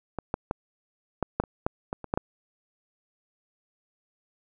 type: clicks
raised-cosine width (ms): 1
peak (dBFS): -17 / -12 / -13 / -11 / -9 / -23 / -10 / -16 / -23 / -11 / -10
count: 11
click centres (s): 0.187 / 0.341 / 0.511 / 1.227 / 1.4 / 1.438 / 1.665 / 1.929 / 2.043 / 2.139 / 2.175
effects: none